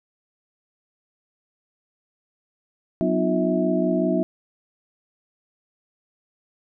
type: tone cluster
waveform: sine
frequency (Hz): 184.5 / 249.8 / 306.3 / 351.8 / 648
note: F#3 / B3 / D#4 / F4 / E5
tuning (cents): -5 / +20 / -27 / +13 / -30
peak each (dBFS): -25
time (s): 3.01-4.23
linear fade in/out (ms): 0
effects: none